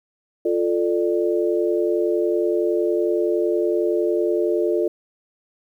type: chord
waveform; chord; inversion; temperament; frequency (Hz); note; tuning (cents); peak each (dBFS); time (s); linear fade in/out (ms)
sine; D minor; first; equal with one note detuned; 349.2 / 440 / 593.5; F4 / A4 / D5; 0 / 0 / +18; -20 / -22 / -25; 0.45-4.88; 5
effects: 9-bit